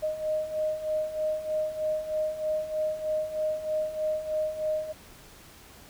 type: beating tone pair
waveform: sine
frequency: 617 / 620.2 Hz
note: D#5 / D#5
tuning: -15 / -6 cents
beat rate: 3.2 Hz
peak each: -33 / -28 dBFS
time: 0.02-4.93 s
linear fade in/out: 20 ms
effects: pink hiss -51 dBFS RMS until 5.89 s